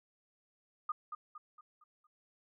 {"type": "tone with echo", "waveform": "sine", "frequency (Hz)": 1223, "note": "D#6", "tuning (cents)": -30, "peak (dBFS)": -32, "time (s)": [0.89, 0.92], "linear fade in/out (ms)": 5, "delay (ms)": 230, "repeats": 5, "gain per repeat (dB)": -7, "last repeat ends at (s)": 2.07, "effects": []}